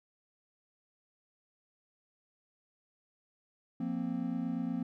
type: chord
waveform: triangle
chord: F suspended fourth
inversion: none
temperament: equal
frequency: 174.61 / 233.1 / 261.6 Hz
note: F3 / Bb3 / C4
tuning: 0 / 0 / 0 cents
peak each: -36 / -34 / -34 dBFS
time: 3.8-4.83 s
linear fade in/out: 5 ms
effects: none